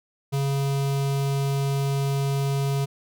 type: tone with notch filter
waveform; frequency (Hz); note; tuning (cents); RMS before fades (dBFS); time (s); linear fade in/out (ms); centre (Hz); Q
square; 138.59; C#3; 0; -24; 0.32-2.86; 20; 1700; 1.9
effects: none